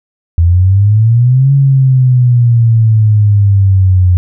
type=exponential two-way sweep; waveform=sine; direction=up then down; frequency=82.41 to 139.6 to 89.1 Hz; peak=-4 dBFS; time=0.38-4.17 s; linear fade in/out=0 ms; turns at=1.53 s; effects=none